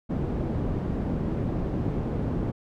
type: low-pass noise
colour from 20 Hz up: white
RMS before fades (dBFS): -28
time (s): 0.09-2.52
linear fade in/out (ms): 20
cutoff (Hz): 260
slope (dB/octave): 12
effects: none